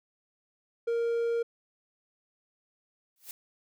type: tone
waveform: triangle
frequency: 466.2 Hz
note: A#4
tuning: in tune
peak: -24 dBFS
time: 0.87-1.43 s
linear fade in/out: 10 ms
type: noise with exponential growth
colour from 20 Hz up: blue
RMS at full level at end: -38 dBFS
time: 3.16-3.31 s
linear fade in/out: 1 ms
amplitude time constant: 32 ms
effects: none